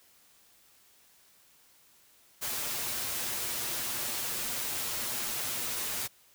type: noise with comb filter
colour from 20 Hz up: white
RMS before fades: -34 dBFS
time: 2.41-6.08 s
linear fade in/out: 20 ms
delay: 8.4 ms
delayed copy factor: +0.55
effects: white hiss -62 dBFS RMS until 6.34 s